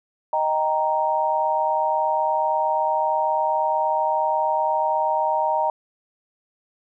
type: chord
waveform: sine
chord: Eb major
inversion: none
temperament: equal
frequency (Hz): 622.3 / 784 / 932.3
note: Eb5 / G5 / Bb5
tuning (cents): 0 / 0 / 0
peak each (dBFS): -24 / -25 / -21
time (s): 0.33-5.7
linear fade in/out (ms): 2
effects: none